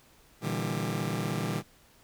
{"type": "chord", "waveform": "sawtooth", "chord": "E half-diminished seventh", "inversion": "second", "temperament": "just", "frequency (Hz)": [118.67, 148.33, 164.81, 197.78], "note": ["Bb2", "D3", "E3", "G3"], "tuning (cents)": [31, 18, 0, 16], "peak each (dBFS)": -31, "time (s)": [0.41, 1.63], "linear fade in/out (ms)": 50, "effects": ["pink hiss -60 dBFS RMS until 2.03 s"]}